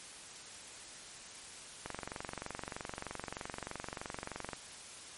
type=click train; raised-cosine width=0.5 ms; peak=-24 dBFS; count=63; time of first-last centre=1.86-4.532 s; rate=23.2 Hz; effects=white hiss -50 dBFS RMS until 5.17 s + MP3 48 kbps

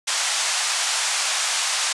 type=band-pass noise; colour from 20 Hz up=white; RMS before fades=-23 dBFS; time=0.07-1.93 s; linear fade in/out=10 ms; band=700 to 8500 Hz; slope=24 dB/octave; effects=resampled to 24000 Hz

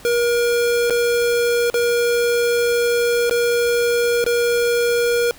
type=tone with dropouts; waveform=square; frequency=475.9 Hz; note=A#4; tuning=36 cents sharp; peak=-16 dBFS; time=0.05-5.31 s; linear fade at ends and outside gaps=0 ms; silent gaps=0.898-0.906 / 1.7-1.742 / 3.296-3.31 / 4.241-4.264 s; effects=pink hiss -43 dBFS RMS until 5.38 s

